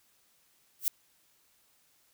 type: noise with exponential growth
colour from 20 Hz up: violet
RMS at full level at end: -23 dBFS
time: 0.79-0.88 s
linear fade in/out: 1 ms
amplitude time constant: 19 ms
effects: white hiss -68 dBFS RMS until 2.13 s